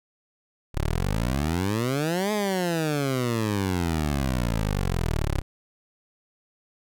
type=exponential two-way sweep; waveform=15% pulse; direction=up then down; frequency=32.7 to 215.1 to 32.7 Hz; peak=-17 dBFS; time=0.74-5.42 s; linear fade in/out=20 ms; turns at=2.32 s; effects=none